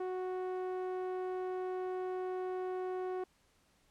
sawtooth tone with low-pass filter, 369.2 Hz, F#4, 4 cents flat, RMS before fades -38 dBFS, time 0-3.24 s, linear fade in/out 5 ms, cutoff 970 Hz, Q 0.63, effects pink hiss -71 dBFS RMS until 3.9 s + low-pass 11000 Hz 12 dB/octave

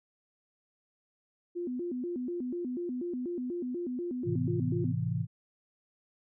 sine tone with vibrato, 295.7 Hz, D4, 12 cents sharp, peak -32 dBFS, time 1.55-4.93 s, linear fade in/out 20 ms, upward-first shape square, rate 4.1 Hz, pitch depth 290 cents each way
sine chord, A minor, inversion none, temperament equal with one note detuned, 108.05 / 130.81 / 164.81 Hz, A2 / C3 / E3, -31 / 0 / 0 cents, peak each -33 dBFS, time 4.24-5.27 s, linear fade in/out 50 ms
effects none

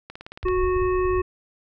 click train, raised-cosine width 0.3 ms, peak -21 dBFS, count 8, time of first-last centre 0.1-0.485 s, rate 18.2 Hz
pink low-pass noise, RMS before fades -30 dBFS, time 0.43-1.22 s, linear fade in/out 5 ms, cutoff 100 Hz, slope 48 dB/octave
harmonic tone, 367.5 Hz, F#4, 12 cents flat, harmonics 1 / 3 / 5 / 7, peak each -20 / -28 / -37 / -39 dBFS, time 0.45-1.22 s, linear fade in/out 10 ms
effects none

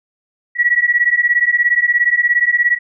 sine beating tone pair, 1921 / 1938 Hz, B6 / B6, -48 / -33 cents, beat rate 17 Hz, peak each -14 dBFS, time 0.55-2.79 s, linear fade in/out 50 ms, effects none

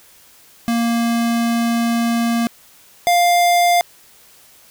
square tone pair in turn, 233.1 / 700.4 Hz, A#3 / F5, 0 / +5 cents, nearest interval octave + perfect fifth, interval 1905 cents, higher second, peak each -16 / -12 dBFS, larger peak second, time 0.68-2.47 / 3.07-3.81 s, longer first, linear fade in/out 0 ms, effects white hiss -48 dBFS RMS until 4.7 s

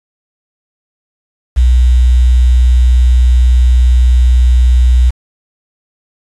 sine tone with quantisation, 61.74 Hz, B1, in tune, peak -4 dBFS, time 1.56-5.11 s, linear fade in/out 20 ms, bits 5, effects resampled to 24000 Hz

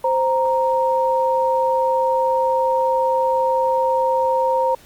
sine tone pair together, 522.4 / 932.3 Hz, C5 / A#5, -3 / 0 cents, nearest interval minor seventh, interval 1003 cents, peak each -18 dBFS, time 0.04-4.75 s, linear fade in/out 5 ms, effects pink hiss -48 dBFS RMS until 4.85 s + Opus 32 kbps

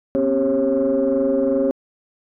sine tone cluster, 249.3 / 271.9 / 395.2 / 544 Hz, B3 / C#4 / G4 / C#5, +16 / -33 / +14 / -33 cents, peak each -25 / -19 / -22 / -18 dBFS, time 0.15-1.71 s, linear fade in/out 0 ms, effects tanh soft clip ceiling -10 dBFS

